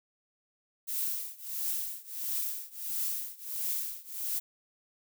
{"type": "noise with tremolo", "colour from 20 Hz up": "violet", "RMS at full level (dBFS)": -31, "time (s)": [0.87, 4.4], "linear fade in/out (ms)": 20, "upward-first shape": "triangle", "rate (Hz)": 1.5, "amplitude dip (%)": 95, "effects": []}